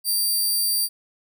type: tone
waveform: 10% pulse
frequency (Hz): 4699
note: D8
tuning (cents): 0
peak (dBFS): -13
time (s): 0.04-0.89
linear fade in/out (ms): 50
effects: none